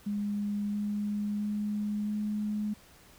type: tone with pitch steps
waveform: sine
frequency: 205.3 / 207 / 208.6 / 210.3 Hz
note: G#3 / G#3 / G#3 / G#3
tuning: -20 / -5 / +8 / +22 cents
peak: -29 dBFS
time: 0.06-2.74 s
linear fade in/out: 10 ms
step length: 670 ms
effects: pink hiss -57 dBFS RMS until 3.18 s